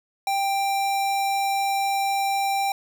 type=tone; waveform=square; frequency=788 Hz; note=G5; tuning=9 cents sharp; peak=-22 dBFS; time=0.27-2.72 s; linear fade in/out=2 ms; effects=none